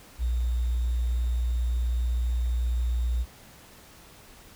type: tone with sample-and-hold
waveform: sine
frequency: 60 Hz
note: B1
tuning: 49 cents flat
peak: -23 dBFS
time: 0.18-3.26 s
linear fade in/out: 50 ms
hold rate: 3675 Hz
effects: pink hiss -51 dBFS RMS until 4.55 s